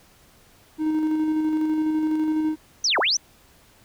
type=tone with tremolo; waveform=triangle; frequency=311.1 Hz; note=D#4; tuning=in tune; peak=-17 dBFS; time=0.78-2.56 s; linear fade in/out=50 ms; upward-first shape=square; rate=12 Hz; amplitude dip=25%
type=linear two-way sweep; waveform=sine; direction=down then up; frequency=6272 to 311.1 to 6272 Hz; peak=-18 dBFS; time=2.84-3.17 s; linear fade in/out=5 ms; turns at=2.99 s
effects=pink hiss -55 dBFS RMS until 3.84 s